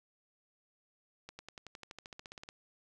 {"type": "accelerating click train", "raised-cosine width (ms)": 0.2, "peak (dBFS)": -29, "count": 17, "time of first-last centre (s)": [1.29, 2.489], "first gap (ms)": 100, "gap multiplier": 0.96, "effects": []}